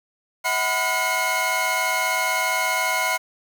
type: tone cluster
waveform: 45% pulse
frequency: 642 / 745 / 999 / 1436 / 2160 Hz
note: E5 / F#5 / B5 / F6 / C#7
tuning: -46 / +12 / +20 / +48 / -45 cents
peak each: -30 / -29 / -26 / -28 / -24 dBFS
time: 0.44-3.18 s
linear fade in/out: 20 ms
effects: 8-bit